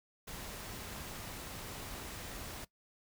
pink noise, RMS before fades -45 dBFS, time 0.27-2.65 s, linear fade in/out 10 ms, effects noise-tail reverb RT60 0.1 s tail -19 dB re dry

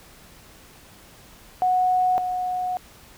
sine tone pair in turn, 735 / 731.2 Hz, F#5 / F#5, -12 / -21 cents, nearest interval unison, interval 9 cents, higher first, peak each -17 / -23 dBFS, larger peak first, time 1.62-2.18 / 2.18-2.77 s, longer second, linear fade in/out 0 ms, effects pink hiss -49 dBFS RMS until 3.17 s

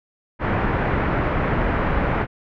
pink low-pass noise, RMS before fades -21 dBFS, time 0.39-2.27 s, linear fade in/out 50 ms, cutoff 2000 Hz, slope 24 dB/octave, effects none

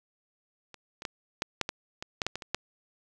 clicks, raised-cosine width 0.2 ms, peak -28 / -23 / -15 / -11 / -9 / -14 / -19 / -11 / -11 / -17 / -23 / -10 dBFS, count 12, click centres 0.743 / 1.021 / 1.052 / 1.421 / 1.613 / 1.691 / 2.025 / 2.218 / 2.266 / 2.356 / 2.422 / 2.546 s, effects none

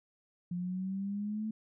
sine exponential sweep, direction up, 174.61 to 220 Hz, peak -33 dBFS, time 0.51-1.51 s, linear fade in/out 5 ms, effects none

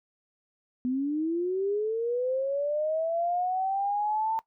sine linear sweep, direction up, 246.1 to 901 Hz, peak -25 dBFS, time 0.85-4.39 s, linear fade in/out 0 ms, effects noise-tail reverb RT60 0.1 s tail -19 dB re dry

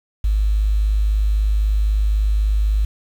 sine tone with quantisation, 51.91 Hz, G#1, in tune, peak -14 dBFS, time 0.24-2.85 s, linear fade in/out 5 ms, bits 7, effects none

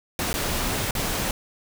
pink noise with dropouts, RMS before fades -26 dBFS, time 0.19-1.31 s, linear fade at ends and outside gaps 1 ms, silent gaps 0.33-0.34 / 0.909-0.951 s, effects none

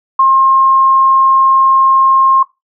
sine tone, 1067 Hz, C6, 34 cents sharp, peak -5 dBFS, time 0.19-2.43 s, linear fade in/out 5 ms, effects noise-tail reverb RT60 0.2 s tail -19 dB re dry

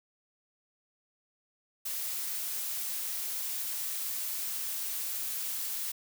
blue noise, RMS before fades -35 dBFS, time 1.85-5.92 s, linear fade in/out 10 ms, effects none

